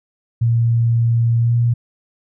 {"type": "tone with pitch glide", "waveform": "sine", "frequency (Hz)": [116.54, 118.65], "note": ["A#2", "A#2"], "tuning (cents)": [0, 31], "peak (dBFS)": -12, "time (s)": [0.41, 1.74], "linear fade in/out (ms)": 10, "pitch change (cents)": 31, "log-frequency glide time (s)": [1.39, 1.54], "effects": []}